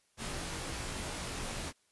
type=noise with comb filter; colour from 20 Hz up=pink; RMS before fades=-39 dBFS; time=0.17-1.73 s; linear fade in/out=50 ms; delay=20 ms; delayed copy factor=-1; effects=white hiss -72 dBFS RMS until 1.91 s + resampled to 24000 Hz